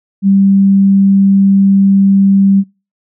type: tone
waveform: sine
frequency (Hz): 196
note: G3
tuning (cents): 0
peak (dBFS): -5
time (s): 0.22-2.64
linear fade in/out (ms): 50
effects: noise-tail reverb RT60 0.3 s tail -25 dB re dry